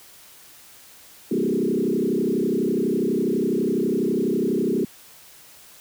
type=tone with frequency modulation; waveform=sine; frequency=307.2 Hz; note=D#4; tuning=22 cents flat; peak=-19 dBFS; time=1.31-4.85 s; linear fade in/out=5 ms; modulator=32.1 Hz; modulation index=3.5; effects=white hiss -48 dBFS RMS until 5.8 s